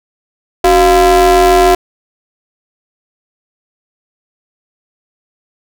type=ring-modulated tone; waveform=square; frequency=163.8 Hz; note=E3; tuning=11 cents flat; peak=-3 dBFS; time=0.64-1.75 s; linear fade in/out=5 ms; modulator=535 Hz; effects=none